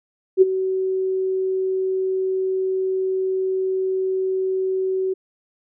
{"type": "tone with ADSR envelope", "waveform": "sine", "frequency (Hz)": 377.7, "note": "F#4", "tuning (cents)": 36, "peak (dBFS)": -6, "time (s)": [0.37, 5.14], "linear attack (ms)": 47, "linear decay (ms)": 22, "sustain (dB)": -13, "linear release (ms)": 13, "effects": []}